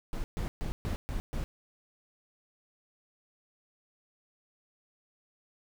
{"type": "noise bursts", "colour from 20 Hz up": "brown", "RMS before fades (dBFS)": -33, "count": 6, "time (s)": [0.13, 1.44], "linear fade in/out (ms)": 0, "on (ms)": 110, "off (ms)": 130, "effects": []}